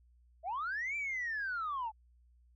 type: linear two-way sweep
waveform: sine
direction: up then down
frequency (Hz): 618 to 2363 to 839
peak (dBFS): -33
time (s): 0.43-1.92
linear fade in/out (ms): 50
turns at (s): 0.96
effects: tanh soft clip ceiling -31 dBFS + added 60 Hz sine -62 dBFS peak until 2.55 s